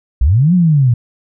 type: linear two-way sweep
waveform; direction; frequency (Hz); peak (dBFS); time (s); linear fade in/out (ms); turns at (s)
sine; up then down; 51.91 to 185.3 to 114.4; -7; 0.21-0.94; 5; 0.54
effects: none